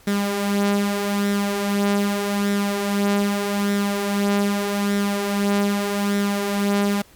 sawtooth tone with flanger, 202 Hz, G#3, 48 cents flat, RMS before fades -21 dBFS, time 0.07-7.02 s, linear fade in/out 5 ms, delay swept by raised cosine 0.53 to 4.93 ms, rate 0.82 Hz, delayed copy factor +0.5, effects pink hiss -51 dBFS RMS until 7.15 s + MP3 96 kbps

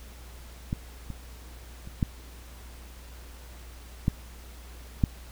clicks, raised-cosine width 5 ms, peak -15 / -24 / -29 / -11 / -10 / -8 dBFS, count 6, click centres 0.729 / 1.103 / 1.874 / 2.028 / 4.081 / 5.038 s, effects added 60 Hz sine -44 dBFS peak until 5.31 s + pink hiss -51 dBFS RMS until 5.31 s

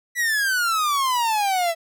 45% pulse exponential sweep, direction down, 1975.5 to 653 Hz, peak -19 dBFS, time 0.15-1.75 s, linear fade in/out 50 ms, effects none

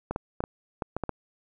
clicks, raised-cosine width 1 ms, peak -15 dBFS, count 8, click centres 0.11 / 0.161 / 0.405 / 0.439 / 0.822 / 0.966 / 1.037 / 1.093 s, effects none

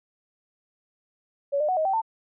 sine tone with pitch steps, 563 / 603 / 740 / 629 / 773 / 894 Hz, C#5 / D5 / F#5 / D#5 / G5 / A5, +27 / +46 / 0 / +19 / -24 / +27 cents, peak -21 dBFS, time 1.52-2.018 s, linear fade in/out 20 ms, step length 83 ms, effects none

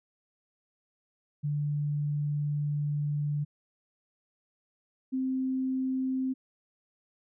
sine tone pair in turn, 146.83 / 261.1 Hz, D3 / C4, 0 / -3 cents, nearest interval minor seventh, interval 997 cents, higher second, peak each -27 dBFS, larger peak neither, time 1.43-3.45 / 5.12-6.34 s, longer first, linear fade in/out 20 ms, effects none

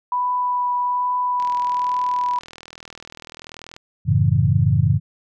sine tone with vibrato, 987.8 Hz, B5, in tune, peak -18 dBFS, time 0.12-2.39 s, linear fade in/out 2 ms, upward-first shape triangle, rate 1.2 Hz, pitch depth 10 cents each way
click train, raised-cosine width 0.2 ms, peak -20 dBFS, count 97, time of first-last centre 1.4-3.765 s, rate 40.6 Hz
sine chord, F# minor seventh, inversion none, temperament equal with one note detuned, 92.5 / 110 / 139.31 / 164.81 Hz, F#2 / A2 / C#3 / E3, 0 / 0 / +9 / 0 cents, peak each -20 / -18 / -18 / -22 dBFS, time 4.05-5 s, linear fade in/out 50 ms
effects none

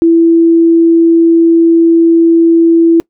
sine tone, 332.5 Hz, E4, 15 cents sharp, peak -3 dBFS, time 0.02-3 s, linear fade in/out 0 ms, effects noise-tail reverb RT60 0.1 s tail -25 dB re dry

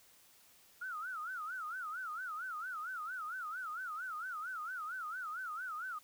sine tone with vibrato, 1369 Hz, F6, 35 cents flat, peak -39 dBFS, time 0.81-5.99 s, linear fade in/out 10 ms, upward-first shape sine, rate 4.4 Hz, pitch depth 200 cents each way, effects white hiss -64 dBFS RMS until 6.03 s

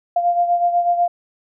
sine beating tone pair, 697 / 705.1 Hz, F5 / F5, -4 / +16 cents, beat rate 8.1 Hz, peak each -15 / -22 dBFS, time 0.16-1.08 s, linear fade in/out 5 ms, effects none

